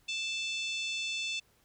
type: harmonic tone with a mistuned harmonic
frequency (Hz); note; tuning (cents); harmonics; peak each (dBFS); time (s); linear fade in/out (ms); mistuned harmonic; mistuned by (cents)
880; A5; 0; 3 / 4 / 5 / 6 / 7 / 8 / 9; -35 / -37 / -45 / -48 / -47 / -49 / -53; 0.08-1.4; 10; 9; +21
effects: pink hiss -68 dBFS RMS until 1.64 s